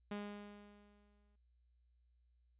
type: tone with exponential decay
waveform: sawtooth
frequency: 205.5 Hz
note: G#3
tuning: 18 cents flat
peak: -36 dBFS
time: 0.11-1.36 s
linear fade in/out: 5 ms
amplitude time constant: 270 ms
effects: added 60 Hz sine -70 dBFS peak until 2.59 s + resampled to 8000 Hz